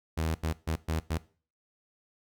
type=tone bursts at uneven times; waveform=sawtooth; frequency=80.1 Hz; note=E2; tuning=49 cents flat; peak=-24 dBFS; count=5; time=0.17-0.35 / 0.43-0.53 / 0.67-0.76 / 0.88-1 / 1.1-1.18 s; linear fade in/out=10 ms; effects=noise-tail reverb RT60 0.4 s tail -19 dB re dry